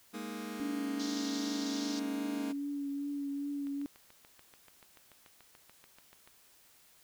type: chord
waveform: sawtooth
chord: Ab suspended second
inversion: none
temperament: just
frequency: 207.7 / 233.6 / 311.5 Hz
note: Ab3 / Bb3 / Eb4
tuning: 0 / +4 / +2 cents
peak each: -39 / -39 / -40 dBFS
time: 0.13-2.53 s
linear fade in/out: 20 ms
type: tone with vibrato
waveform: sine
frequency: 283.3 Hz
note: C#4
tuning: 38 cents sharp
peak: -34 dBFS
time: 0.6-3.86 s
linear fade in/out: 0 ms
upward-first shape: triangle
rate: 2.5 Hz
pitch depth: 24 cents each way
type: band-pass noise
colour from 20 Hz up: pink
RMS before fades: -44 dBFS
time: 0.99-2 s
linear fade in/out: 10 ms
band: 3500 to 6500 Hz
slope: 48 dB/octave
type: click train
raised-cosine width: 0.3 ms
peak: -39 dBFS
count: 19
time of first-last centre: 3.67-6.275 s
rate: 6.91 Hz
effects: white hiss -63 dBFS RMS until 7.03 s